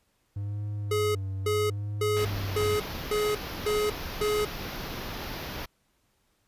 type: tone with vibrato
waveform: triangle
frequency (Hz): 100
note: G2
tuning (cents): +35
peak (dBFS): -28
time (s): 0.36-2.77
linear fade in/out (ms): 5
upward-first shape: sine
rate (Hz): 0.77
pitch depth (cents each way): 65
type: tone bursts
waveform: square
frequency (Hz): 421.3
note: G#4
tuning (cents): +25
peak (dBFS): -25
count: 7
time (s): 0.91-4.45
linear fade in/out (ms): 5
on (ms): 240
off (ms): 310
type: band-stop noise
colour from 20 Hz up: pink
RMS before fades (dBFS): -36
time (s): 2.16-5.66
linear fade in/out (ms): 10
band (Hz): 5800 to 12000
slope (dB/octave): 48
effects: pink hiss -71 dBFS RMS until 6.47 s + resampled to 32000 Hz